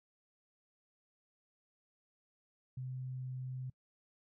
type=tone; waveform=sine; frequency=128.7 Hz; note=C3; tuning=28 cents flat; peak=-39 dBFS; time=2.77-3.7 s; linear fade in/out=5 ms; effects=noise-tail reverb RT60 0.1 s tail -26 dB re dry